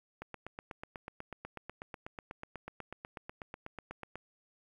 click train, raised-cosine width 0.5 ms, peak -27 dBFS, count 33, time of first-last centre 0.22-4.156 s, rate 8.13 Hz, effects 10-bit

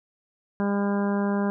harmonic tone, 201.3 Hz, G3, 46 cents sharp, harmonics 1 / 2 / 3 / 4 / 5 / 6 / 7 / 8, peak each -23 / -30 / -33 / -36 / -35 / -43 / -40 / -40 dBFS, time 0.6-1.5 s, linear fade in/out 0 ms, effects none

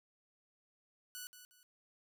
5% pulse tone with echo, 1480 Hz, F#6, in tune, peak -33 dBFS, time 1.15-1.27 s, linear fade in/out 0 ms, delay 180 ms, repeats 2, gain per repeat -10 dB, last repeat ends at 1.63 s, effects none

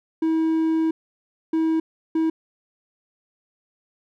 triangle tone bursts at uneven times, 321.7 Hz, E4, 42 cents flat, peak -16 dBFS, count 3, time 0.22-0.91 / 1.53-1.8 / 2.15-2.3 s, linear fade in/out 5 ms, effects none

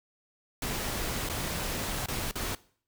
pink noise with dropouts, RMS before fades -33 dBFS, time 0.62-2.55 s, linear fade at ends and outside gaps 2 ms, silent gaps 1.289-1.297 / 2.06-2.084 / 2.312-2.355 s, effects noise-tail reverb RT60 0.5 s tail -20 dB re dry

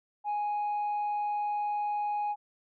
sine tone, 830.6 Hz, G#5, in tune, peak -26 dBFS, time 0.24-2.36 s, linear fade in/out 50 ms, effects tanh soft clip ceiling -27 dBFS

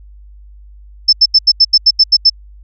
sine tone bursts, 5274 Hz, E8, in tune, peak -3 dBFS, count 10, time 1.08-2.299 s, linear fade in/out 10 ms, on 49 ms, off 81 ms, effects added 50 Hz sine -35 dBFS peak until 2.63 s

